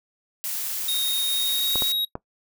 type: noise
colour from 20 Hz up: blue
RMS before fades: -29 dBFS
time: 0.44-1.92 s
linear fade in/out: 0 ms
type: tone with pitch glide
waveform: square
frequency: 3729 to 3803 Hz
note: A#7 to A#7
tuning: 0 to +34 cents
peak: -23 dBFS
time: 0.88-2.05 s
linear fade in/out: 5 ms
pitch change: +34 cents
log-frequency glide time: 1.28-1.93 s
type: clicks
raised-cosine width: 1 ms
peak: -15 dBFS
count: 3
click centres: 1.757 / 1.822 / 2.154 s
effects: noise-tail reverb RT60 0.1 s tail -20 dB re dry